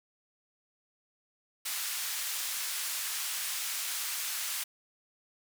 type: band-pass noise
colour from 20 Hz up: white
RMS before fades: -35 dBFS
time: 1.65-4.64 s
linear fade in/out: 10 ms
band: 1300 to 14000 Hz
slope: 12 dB/octave
effects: none